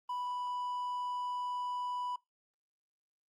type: tone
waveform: triangle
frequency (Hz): 987.8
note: B5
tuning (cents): 0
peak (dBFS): -33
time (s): 0.09-2.16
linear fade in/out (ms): 5
effects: noise-tail reverb RT60 0.2 s tail -22 dB re dry + Opus 32 kbps